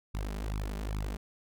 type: tone with flanger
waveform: sawtooth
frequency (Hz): 51.4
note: G#1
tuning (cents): -17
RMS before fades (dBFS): -35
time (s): 0.14-1.17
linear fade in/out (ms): 10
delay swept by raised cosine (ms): 0.79 to 5.09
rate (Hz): 2.4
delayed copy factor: +1
effects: none